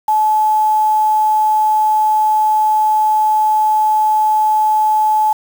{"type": "tone with quantisation", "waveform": "sine", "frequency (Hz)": 860, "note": "A5", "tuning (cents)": -40, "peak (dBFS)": -10, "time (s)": [0.08, 5.33], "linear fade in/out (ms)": 5, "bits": 5, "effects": []}